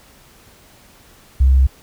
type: tone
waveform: sine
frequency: 66.1 Hz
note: C2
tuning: 18 cents sharp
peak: -7 dBFS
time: 1.4-1.67 s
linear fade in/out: 10 ms
effects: tanh soft clip ceiling -5 dBFS + pink hiss -48 dBFS RMS until 1.82 s